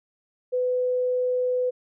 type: tone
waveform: sine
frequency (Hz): 501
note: B4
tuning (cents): +25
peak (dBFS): -21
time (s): 0.52-1.71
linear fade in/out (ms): 20
effects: none